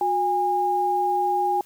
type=tone pair together; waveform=sine; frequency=363.5 / 816 Hz; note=F#4 / G#5; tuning=-31 / -31 cents; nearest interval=octave + major second; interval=1400 cents; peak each=-27 / -20 dBFS; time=0.01-1.61 s; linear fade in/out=2 ms; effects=white hiss -53 dBFS RMS until 1.65 s